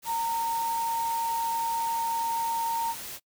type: tone in noise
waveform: sine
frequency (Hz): 920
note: A#5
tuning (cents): -23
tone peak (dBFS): -26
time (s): 0.05-2.95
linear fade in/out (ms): 50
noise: white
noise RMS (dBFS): -39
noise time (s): 0.02-3.2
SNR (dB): +10
effects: noise-tail reverb RT60 0.1 s tail -24 dB re dry